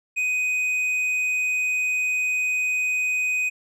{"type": "tone with tanh clipping", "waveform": "sine", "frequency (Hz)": 2500, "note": "D#7", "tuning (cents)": 8, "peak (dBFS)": -22, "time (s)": [0.16, 3.5], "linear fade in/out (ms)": 20, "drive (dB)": 6, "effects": []}